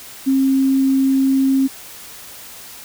sine tone, 268.2 Hz, C4, 43 cents sharp, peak -12 dBFS, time 0.26-1.68 s, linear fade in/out 20 ms, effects white hiss -37 dBFS RMS until 2.84 s

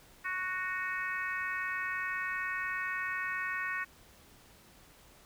harmonic tone with a mistuned harmonic, 370 Hz, F#4, in tune, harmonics 3 / 4 / 5 / 6 / 7, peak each -40 / -38 / -36 / -43 / -44 dBFS, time 0.24-3.85 s, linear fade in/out 20 ms, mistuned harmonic 7, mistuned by -18 cents, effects pink hiss -59 dBFS RMS until 5.25 s

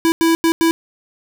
square tone bursts at uneven times, 329.6 Hz, E4, in tune, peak -12 dBFS, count 4, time 0.05-0.12 / 0.21-0.35 / 0.44-0.52 / 0.61-0.71 s, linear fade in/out 0 ms, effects none

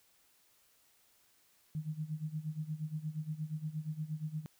sine tone with tremolo, 154.7 Hz, D#3, 10 cents flat, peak -33 dBFS, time 1.75-4.46 s, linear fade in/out 0 ms, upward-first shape sine, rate 8.5 Hz, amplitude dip 85%, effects white hiss -69 dBFS RMS until 4.59 s

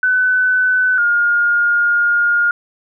sine tone pair in turn, 1505 / 1420.5 Hz, F#6 / F6, +29 / +29 cents, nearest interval minor second, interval 100 cents, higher first, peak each -11 dBFS, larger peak neither, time 0.03-0.98 / 0.98-2.51 s, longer second, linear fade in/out 2 ms, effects none

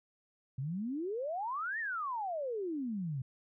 sine exponential two-way sweep, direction up then down, 124.9 to 1889 to 124.9 Hz, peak -34 dBFS, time 0.58-3.22 s, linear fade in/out 5 ms, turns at 1.79 s, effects none

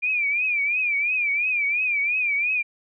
sine tone with vibrato, 2391 Hz, D7, 30 cents sharp, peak -20 dBFS, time 0.02-2.63 s, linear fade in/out 20 ms, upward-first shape triangle, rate 2.9 Hz, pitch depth 130 cents each way, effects none

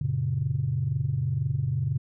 sine chord, F# major, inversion none, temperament equal, 92.5 / 116.54 / 138.59 Hz, F#2 / A#2 / C#3, 0 / 0 / 0 cents, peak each -32 / -28 / -26 dBFS, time 0.01-1.98 s, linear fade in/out 5 ms, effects tanh soft clip ceiling -15 dBFS

